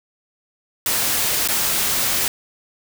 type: noise with dropouts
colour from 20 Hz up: white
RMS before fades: -20 dBFS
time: 0.86-2.28 s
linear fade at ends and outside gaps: 1 ms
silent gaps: 1.476-1.486 s
effects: none